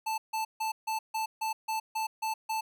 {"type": "tone bursts", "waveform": "square", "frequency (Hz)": 880, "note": "A5", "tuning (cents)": 0, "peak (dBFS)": -30, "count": 10, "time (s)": [0.06, 2.61], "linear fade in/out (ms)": 10, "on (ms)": 120, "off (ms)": 150, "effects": []}